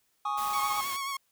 triangle chord, Ab suspended fourth, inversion none, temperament equal, 830.6 / 1108.7 / 1244.5 Hz, Ab5 / Db6 / Eb6, 0 / 0 / 0 cents, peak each -31 dBFS, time 0.25-0.81 s, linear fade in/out 5 ms
white noise, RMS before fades -40 dBFS, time 0.37-0.97 s, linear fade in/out 10 ms
sawtooth tone with vibrato, 1103 Hz, C#6, 9 cents flat, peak -28 dBFS, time 0.53-1.17 s, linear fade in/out 5 ms, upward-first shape sine, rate 9.3 Hz, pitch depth 35 cents each way
effects white hiss -72 dBFS RMS until 1.31 s

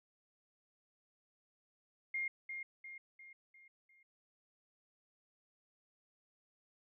sine tone with echo, 2125 Hz, C7, 26 cents sharp, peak -35 dBFS, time 2.14-2.28 s, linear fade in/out 5 ms, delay 350 ms, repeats 5, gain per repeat -6 dB, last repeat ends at 4.03 s, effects none

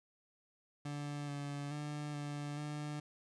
30% pulse tone with pitch steps, 145.4 / 143.2 / 148.2 / 145.7 / 148.7 Hz, D3 / D3 / D3 / D3 / D3, -17 / -43 / +16 / -13 / +22 cents, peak -37 dBFS, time 0.85-3 s, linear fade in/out 5 ms, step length 430 ms, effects resampled to 22050 Hz

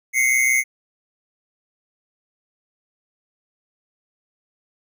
square tone pair together, 2072 / 2198 Hz, C7 / C#7, -17 / -15 cents, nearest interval minor second, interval 102 cents, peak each -19 dBFS, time 0.13-0.64 s, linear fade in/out 50 ms, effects none

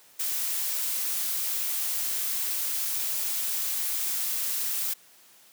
blue noise, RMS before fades -29 dBFS, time 0.19-4.94 s, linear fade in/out 10 ms, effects white hiss -56 dBFS RMS until 5.52 s + high-pass 150 Hz 12 dB/octave

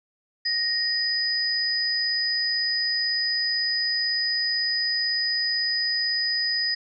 sine tone pair together, 1865 / 4979 Hz, A#6 / D#8, 0 / 0 cents, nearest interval octave + perfect fourth, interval 1700 cents, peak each -28 / -23 dBFS, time 0.45-6.75 s, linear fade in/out 10 ms, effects none

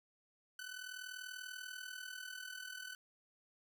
sawtooth tone with amplitude modulation, 1504 Hz, F#6, 28 cents sharp, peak -39 dBFS, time 0.59-2.95 s, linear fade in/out 2 ms, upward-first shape sine, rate 40.3 Hz, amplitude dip 70%, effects none

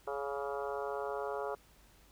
harmonic tone with a mistuned harmonic, 140 Hz, C#3, 18 cents sharp, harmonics 3 / 4 / 5 / 6 / 7 / 8 / 9 / 10, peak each -39 / -41 / -43 / -45 / -46 / -47 / -48 / -49 dBFS, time 0.07-1.55 s, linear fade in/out 5 ms, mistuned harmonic 8, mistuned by +33 cents, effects added 50 Hz sine -64 dBFS peak until 2.11 s + pink hiss -64 dBFS RMS until 2.11 s

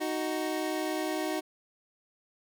25% pulse tone pair together, 311.1 / 371.5 Hz, D#4 / F#4, 0 / +7 cents, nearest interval minor third, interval 307 cents, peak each -28 / -30 dBFS, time 0-1.41 s, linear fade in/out 20 ms, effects none

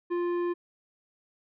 triangle tone with tanh clipping, 349.2 Hz, F4, in tune, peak -28 dBFS, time 0.1-0.54 s, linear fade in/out 20 ms, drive 15 dB, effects none

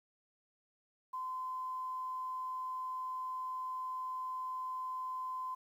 sine tone with quantisation, 1027 Hz, C6, 33 cents flat, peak -37 dBFS, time 1.13-5.55 s, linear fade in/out 10 ms, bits 11, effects none

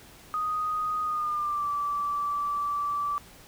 sine tone with pitch glide, 1244.5 to 1161.2 Hz, D#6 to D6, 0 to -20 cents, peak -26 dBFS, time 0.34-3.18 s, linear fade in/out 0 ms, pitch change -120 cents, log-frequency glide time 1.03-1.7 s, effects pink hiss -51 dBFS RMS until 3.47 s

